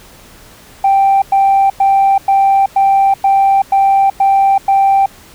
sine tone bursts, 784 Hz, G5, in tune, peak -5 dBFS, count 9, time 0.84-5.06 s, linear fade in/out 5 ms, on 380 ms, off 100 ms, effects tanh soft clip ceiling -4 dBFS + pink hiss -40 dBFS RMS until 5.34 s

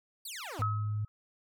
15% pulse exponential sweep, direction down, 4815 to 219.4 Hz, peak -33 dBFS, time 0.25-0.62 s, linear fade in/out 5 ms
sine tone, 105.7 Hz, G#2, 31 cents sharp, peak -30 dBFS, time 0.59-1.05 s, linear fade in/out 5 ms
sine tone with exponential decay, 1282 Hz, E6, 49 cents flat, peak -27 dBFS, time 0.62-1.08 s, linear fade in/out 0 ms, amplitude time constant 100 ms
effects none

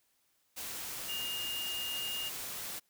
sine tone in noise, 2834 Hz, F7, 25 cents sharp, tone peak -36 dBFS, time 1.08-2.3 s, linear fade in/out 20 ms, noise white, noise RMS -41 dBFS, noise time 0.56-2.8 s, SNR +2 dB, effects white hiss -74 dBFS RMS until 2.89 s

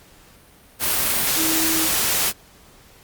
sine tone in noise, 321.3 Hz, E4, 44 cents flat, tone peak -24 dBFS, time 1.35-1.89 s, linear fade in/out 50 ms, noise white, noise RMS -20 dBFS, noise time 0.79-2.33 s, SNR -7 dB, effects pink hiss -50 dBFS RMS until 3.03 s + Opus 48 kbps

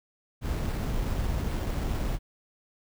brown noise with sample-and-hold, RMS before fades -29 dBFS, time 0.41-2.19 s, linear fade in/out 50 ms, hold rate 6300 Hz, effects none

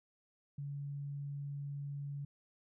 sine tone, 142.1 Hz, C#3, 43 cents sharp, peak -39 dBFS, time 0.58-2.25 s, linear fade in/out 5 ms, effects none

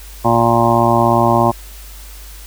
harmonic tone, 117 Hz, A#2, 7 cents sharp, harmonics 1 / 2 / 3 / 5 / 6 / 7 / 8 / 9, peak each -18 / -18 / -18 / -18 / -18 / -18 / -18 / -18 dBFS, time 0.24-1.52 s, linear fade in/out 20 ms, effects added 50 Hz sine -33 dBFS peak until 2.46 s + white hiss -39 dBFS RMS until 2.46 s

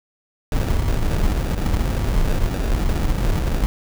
brown noise with sample-and-hold, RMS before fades -19 dBFS, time 0.52-3.66 s, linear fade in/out 2 ms, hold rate 1050 Hz, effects none

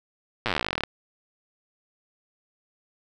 slowing click train, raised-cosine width 0.3 ms, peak -9 dBFS, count 24, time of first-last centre 0.46-0.836 s, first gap 8 ms, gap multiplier 1.06, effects none

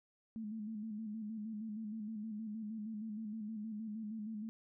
sine tone with vibrato, 216.3 Hz, A3, 29 cents flat, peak -40 dBFS, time 0.36-4.49 s, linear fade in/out 0 ms, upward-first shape square, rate 6.4 Hz, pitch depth 53 cents each way, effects none

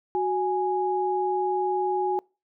sine tone pair together, 370 / 830.6 Hz, F#4 / G#5, 0 / 0 cents, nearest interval octave + major second, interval 1400 cents, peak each -25 dBFS, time 0.15-2.19 s, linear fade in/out 0 ms, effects noise-tail reverb RT60 0.3 s tail -26 dB re dry

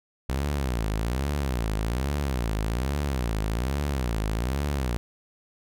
sawtooth tone with vibrato, 61.9 Hz, B1, 5 cents sharp, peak -21 dBFS, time 0.29-4.97 s, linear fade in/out 0 ms, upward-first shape sine, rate 1.2 Hz, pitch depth 280 cents each way, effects none

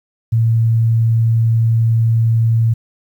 sine tone, 113.9 Hz, A#2, 40 cents flat, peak -10 dBFS, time 0.32-2.74 s, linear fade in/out 10 ms, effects 8-bit

